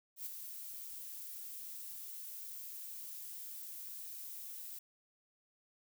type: noise with ADSR envelope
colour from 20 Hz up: violet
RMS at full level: -41 dBFS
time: 0.16-4.79 s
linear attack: 100 ms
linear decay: 16 ms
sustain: -6 dB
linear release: 6 ms
effects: none